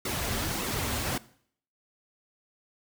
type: noise with flanger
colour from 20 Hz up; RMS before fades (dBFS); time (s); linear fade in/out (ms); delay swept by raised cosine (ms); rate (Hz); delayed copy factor
pink; -31; 0.05-1.18; 5; 1.2 to 6.5; 1.7; -0.65
effects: noise-tail reverb RT60 0.6 s tail -19 dB re dry